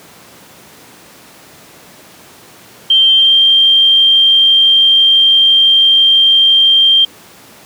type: tone with pitch glide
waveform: sine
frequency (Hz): 3146 to 3173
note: G7 to G7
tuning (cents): +6 to +20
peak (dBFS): -5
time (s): 2.9-7.05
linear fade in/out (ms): 5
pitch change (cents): +14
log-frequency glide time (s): 3.1-3.36
effects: pink hiss -39 dBFS RMS until 7.65 s + high-pass 150 Hz 12 dB/octave